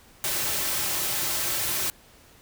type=noise with comb filter; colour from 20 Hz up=white; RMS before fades=-27 dBFS; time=0.24-1.9 s; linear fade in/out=0 ms; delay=4.2 ms; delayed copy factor=-0.5; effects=pink hiss -54 dBFS RMS until 2.41 s